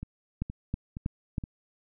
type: two click trains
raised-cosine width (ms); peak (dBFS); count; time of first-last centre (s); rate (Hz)
5; -17 / -24; 4 / 4; 0.42-1.382 / 0.03-1.438; 3.12 / 2.13
effects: none